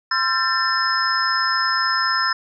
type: tone cluster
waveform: sine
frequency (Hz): 1039 / 1355 / 1584 / 1788 / 5160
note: C6 / E6 / G6 / A6 / E8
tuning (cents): -12 / +47 / +18 / +27 / -38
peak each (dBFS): -25 / -22 / -28 / -23 / -23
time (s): 0.11-2.33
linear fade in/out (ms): 5
effects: none